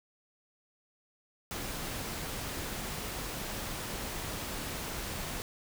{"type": "noise", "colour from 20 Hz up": "pink", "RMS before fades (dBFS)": -38, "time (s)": [1.51, 5.42], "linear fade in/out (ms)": 0, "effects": []}